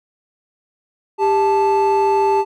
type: tone pair together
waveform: triangle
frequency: 395.9 / 876.3 Hz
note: G4 / A5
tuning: +17 / -7 cents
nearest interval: octave + major second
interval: 1376 cents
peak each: -13 dBFS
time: 1.18-2.45 s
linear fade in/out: 50 ms
effects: tanh soft clip ceiling -4 dBFS